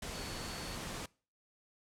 sine tone in noise, 4435 Hz, C#8, in tune, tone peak -49 dBFS, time 0.14-0.76 s, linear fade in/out 5 ms, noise pink, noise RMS -42 dBFS, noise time 0.02-1.06 s, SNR -10 dB, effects noise-tail reverb RT60 0.4 s tail -24 dB re dry + low-pass 10000 Hz 12 dB/octave

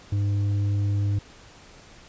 triangle tone with tanh clipping, 101.1 Hz, G#2, 46 cents flat, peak -22 dBFS, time 0.12-1.19 s, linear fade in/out 5 ms, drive 10 dB, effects pink hiss -49 dBFS RMS until 2.08 s + resampled to 16000 Hz

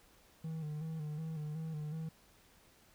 triangle tone with vibrato, 155.56 Hz, D#3, in tune, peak -36 dBFS, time 0.44-2.09 s, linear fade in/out 5 ms, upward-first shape square, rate 2.7 Hz, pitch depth 52 cents each way, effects pink hiss -65 dBFS RMS until 2.94 s

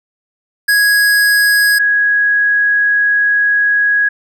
square / sine tone pair in turn, 1661.2 / 1661.2 Hz, G#6 / G#6, 0 / 0 cents, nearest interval unison, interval 0 cents, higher neither, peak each -9 dBFS, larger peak neither, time 0.68-1.79 / 1.79-4.09 s, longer second, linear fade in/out 10 ms, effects none

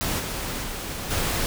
pink noise with level steps, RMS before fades -26 / -30 / -32 / -25 dBFS, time 0.01-1.46 s, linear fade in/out 0 ms, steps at 0.19 / 0.63 / 1.1 s, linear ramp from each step 10 ms, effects none

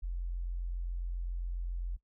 sine tone, 43.7 Hz, F1, 2 cents sharp, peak -33 dBFS, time 0.02-1.97 s, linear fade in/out 20 ms, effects noise-tail reverb RT60 0.1 s tail -19 dB re dry

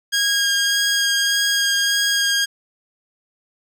15% pulse tone with vibrato, 1628 Hz, G#6, 35 cents flat, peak -10 dBFS, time 0.12-2.46 s, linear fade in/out 20 ms, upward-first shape sine, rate 1.7 Hz, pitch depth 10 cents each way, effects resampled to 32000 Hz

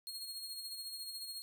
sawtooth tone with tremolo, 4271 Hz, C8, 35 cents sharp, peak -38 dBFS, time 0.07-1.42 s, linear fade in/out 0 ms, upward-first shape sine, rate 14 Hz, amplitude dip 45%, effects none

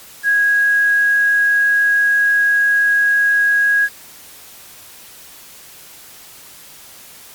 sine tone with quantisation, 1651 Hz, G#6, 11 cents flat, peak -11 dBFS, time 0.23-3.89 s, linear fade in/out 50 ms, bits 6, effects white hiss -40 dBFS RMS until 7.34 s + Opus 48 kbps

